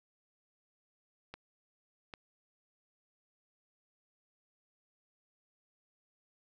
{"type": "clicks", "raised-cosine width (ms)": 0.3, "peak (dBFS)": -28, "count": 2, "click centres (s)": [1.34, 2.138], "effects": []}